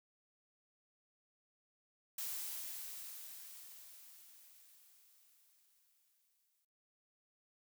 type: noise with exponential decay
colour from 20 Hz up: blue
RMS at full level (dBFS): -41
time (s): 2.18-6.65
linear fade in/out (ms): 5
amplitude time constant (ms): 970
effects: noise-tail reverb RT60 0.8 s tail -24 dB re dry